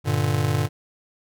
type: chord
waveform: square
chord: G minor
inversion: none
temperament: just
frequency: 98 / 117.6 / 147 Hz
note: G2 / Bb2 / D3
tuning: 0 / +16 / +2 cents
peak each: -25 dBFS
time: 0.04-0.69 s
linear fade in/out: 50 ms
effects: none